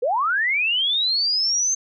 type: linear sweep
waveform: sine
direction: up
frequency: 443 to 6350 Hz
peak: -18 dBFS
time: 0.02-1.75 s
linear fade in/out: 10 ms
effects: none